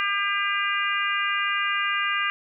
harmonic tone, 401.2 Hz, G4, 40 cents sharp, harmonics 3 / 4 / 5 / 6 / 7, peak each -27 / -28 / -29 / -30 / -30 dBFS, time 0-2.3 s, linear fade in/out 0 ms, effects none

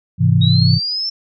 sine chord, Ab augmented, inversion none, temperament equal, 103.83 / 130.81 / 164.81 Hz, Ab2 / C3 / E3, 0 / 0 / 0 cents, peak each -14 dBFS, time 0.18-0.8 s, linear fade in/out 50 ms
sine linear sweep, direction up, 3747 to 5390 Hz, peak -18 dBFS, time 0.41-1.1 s, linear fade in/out 10 ms
effects none

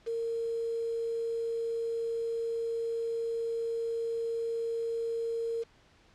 sine tone with quantisation, 460 Hz, A#4, 23 cents flat, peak -30 dBFS, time 0.06-5.64 s, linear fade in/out 20 ms, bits 8, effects pink hiss -62 dBFS RMS until 6.14 s + low-pass 5000 Hz 12 dB/octave

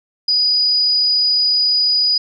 sine tone, 4933 Hz, D#8, 16 cents flat, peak -12 dBFS, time 0.28-2.18 s, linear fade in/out 5 ms, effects none

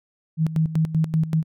sine tone with tremolo, 159.4 Hz, D#3, 42 cents sharp, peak -16 dBFS, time 0.37-1.44 s, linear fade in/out 50 ms, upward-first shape square, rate 5.2 Hz, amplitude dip 75%, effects none

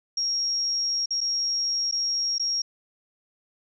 sine tone with dropouts, 5588 Hz, F8, in tune, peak -23 dBFS, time 0.17-2.62 s, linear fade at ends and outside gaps 5 ms, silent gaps 1.059-1.106 / 1.207-1.212 / 1.913-1.923 / 2.383-2.396 s, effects none

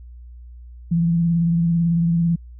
sine tone with vibrato, 168.6 Hz, E3, 39 cents sharp, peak -15 dBFS, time 0.91-2.36 s, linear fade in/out 10 ms, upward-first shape triangle, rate 18 Hz, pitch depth 40 cents each way, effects added 60 Hz sine -37 dBFS peak until 2.59 s

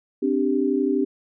sine chord, C suspended second, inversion none, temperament equal, 261.6 / 293.7 / 392 Hz, C4 / D4 / G4, 0 / 0 / 0 cents, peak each -23 dBFS, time 0.22-1.05 s, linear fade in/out 10 ms, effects none

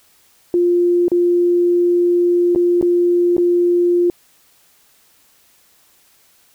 sine tone with dropouts, 350.3 Hz, F4, 5 cents sharp, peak -11 dBFS, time 0.54-4.1 s, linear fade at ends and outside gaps 1 ms, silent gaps 1.082-1.117 / 2.55-2.559 / 2.813-2.826 / 3.367-3.38 s, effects white hiss -54 dBFS RMS until 6.54 s

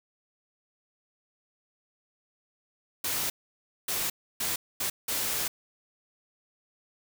white noise bursts at uneven times, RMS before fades -30 dBFS, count 5, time 3.04-3.3 / 3.88-4.1 / 4.4-4.56 / 4.8-4.9 / 5.08-5.48 s, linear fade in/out 5 ms, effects none

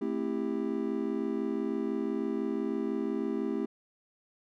triangle chord, A minor seventh, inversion none, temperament just, 220 / 264 / 330 / 396 Hz, A3 / C4 / E4 / G4, 0 / +16 / +2 / +18 cents, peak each -33 dBFS, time 0.01-3.66 s, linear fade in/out 10 ms, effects none

